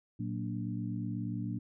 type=harmonic tone with a mistuned harmonic; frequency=58.27 Hz; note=A#1; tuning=in tune; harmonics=2 / 3 / 4 / 5; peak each=-37 / -39 / -40 / -41 dBFS; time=0.19-1.59 s; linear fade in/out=10 ms; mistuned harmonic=3; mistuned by=+100 cents; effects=none